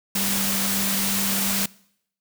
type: tone in noise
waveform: sine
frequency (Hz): 196.4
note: G3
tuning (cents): +4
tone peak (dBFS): -28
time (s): 0.15-1.66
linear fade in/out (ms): 5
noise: white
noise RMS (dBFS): -24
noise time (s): 0.15-1.66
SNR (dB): -7
effects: noise-tail reverb RT60 0.7 s tail -23 dB re dry